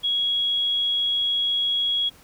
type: tone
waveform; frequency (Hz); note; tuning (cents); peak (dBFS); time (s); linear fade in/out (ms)
sine; 3322; G#7; 0; -20; 0.03-2.1; 20
effects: pink hiss -52 dBFS RMS until 2.23 s